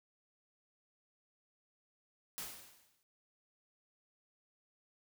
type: noise with exponential decay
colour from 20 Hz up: white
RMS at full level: -41 dBFS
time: 2.38-3.03 s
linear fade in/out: 0 ms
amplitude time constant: 140 ms
effects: none